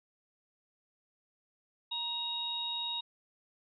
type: harmonic tone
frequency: 943 Hz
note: A#5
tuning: 20 cents sharp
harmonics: 1 / 3 / 4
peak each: -43 / -45 / -34 dBFS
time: 1.91-3.01 s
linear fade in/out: 10 ms
effects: none